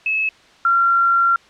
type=tone pair in turn; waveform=sine; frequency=2592 / 1373.1 Hz; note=E7 / F6; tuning=-30 / -30 cents; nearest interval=major seventh; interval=1100 cents; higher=first; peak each=-16 / -12 dBFS; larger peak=second; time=0.06-0.29 / 0.65-1.36 s; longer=second; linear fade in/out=2 ms; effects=white hiss -49 dBFS RMS until 1.49 s + low-pass 4000 Hz 12 dB/octave